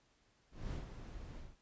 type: noise with ADSR envelope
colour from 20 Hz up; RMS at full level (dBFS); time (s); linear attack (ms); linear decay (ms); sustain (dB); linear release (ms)
brown; -40; 0.51-1.57; 210; 130; -8; 190
effects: pink hiss -73 dBFS RMS until 1.61 s + resampled to 16000 Hz